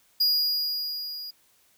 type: tone with level ramp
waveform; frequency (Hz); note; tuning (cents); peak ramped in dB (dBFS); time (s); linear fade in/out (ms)
square; 4874; D#8; -37; -19 to -36; 0.2-1.31; 10
effects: white hiss -63 dBFS RMS until 1.77 s